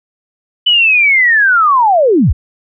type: linear sweep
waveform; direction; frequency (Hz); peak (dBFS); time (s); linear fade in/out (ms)
sine; down; 3004 to 36.42; -6; 0.66-2.33; 10
effects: none